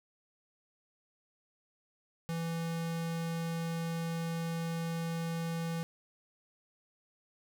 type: tone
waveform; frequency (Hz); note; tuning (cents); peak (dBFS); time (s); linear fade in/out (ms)
square; 166; E3; +12; -34; 2.29-5.83; 0
effects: none